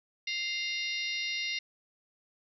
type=harmonic tone with a mistuned harmonic; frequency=698.5 Hz; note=F5; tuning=in tune; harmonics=3 / 4 / 5 / 6 / 7 / 8; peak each=-35 / -37 / -39 / -41 / -42 / -43 dBFS; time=0.27-1.59 s; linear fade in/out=5 ms; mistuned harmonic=5; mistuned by=+94 cents; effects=none